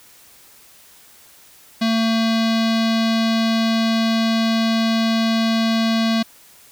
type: tone with low-pass filter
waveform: square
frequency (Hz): 225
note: A3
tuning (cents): +39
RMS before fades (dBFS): -18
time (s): 1.81-6.23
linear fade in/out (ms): 10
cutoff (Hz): 4300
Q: 3.1
effects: white hiss -48 dBFS RMS until 6.71 s